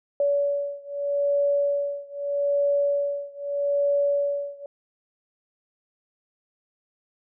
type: beating tone pair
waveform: sine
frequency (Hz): 569 / 569.8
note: C#5 / C#5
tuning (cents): +45 / +48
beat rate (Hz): 0.8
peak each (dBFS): -24 / -25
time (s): 0.2-4.66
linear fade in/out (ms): 2
effects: none